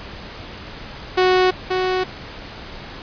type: tone pair in turn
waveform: sawtooth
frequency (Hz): 368.9 / 370.4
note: F#4 / F#4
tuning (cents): -5 / +2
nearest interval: unison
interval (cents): 7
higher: second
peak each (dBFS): -9 / -14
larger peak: first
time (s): 1.17-1.51 / 1.7-2.04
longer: neither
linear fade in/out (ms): 10
effects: pink hiss -35 dBFS RMS until 3.02 s + resampled to 11025 Hz